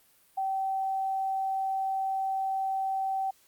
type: tone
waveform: sine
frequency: 771 Hz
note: G5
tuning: 29 cents flat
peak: -27 dBFS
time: 0.37-3.31 s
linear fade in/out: 10 ms
effects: white hiss -63 dBFS RMS until 3.47 s + Opus 32 kbps